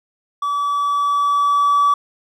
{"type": "tone with level ramp", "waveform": "triangle", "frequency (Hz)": 1148, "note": "D6", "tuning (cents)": -40, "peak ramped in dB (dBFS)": [-16, -8], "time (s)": [0.42, 1.94], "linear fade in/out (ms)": 5, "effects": ["tanh soft clip ceiling -7 dBFS"]}